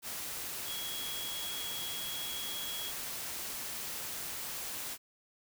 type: tone in noise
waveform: sine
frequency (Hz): 3322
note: G#7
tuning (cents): 0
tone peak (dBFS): -40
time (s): 0.65-2.93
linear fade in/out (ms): 50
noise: white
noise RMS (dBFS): -40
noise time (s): 0.02-4.98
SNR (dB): -3
effects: none